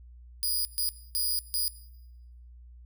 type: tone bursts at uneven times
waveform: 5% pulse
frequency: 4918 Hz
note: D#8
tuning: 21 cents flat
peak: -19 dBFS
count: 4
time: 0.43-0.65 / 0.78-0.89 / 1.15-1.39 / 1.54-1.68 s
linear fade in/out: 0 ms
effects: noise-tail reverb RT60 0.9 s tail -19 dB re dry + added 60 Hz sine -47 dBFS peak until 2.85 s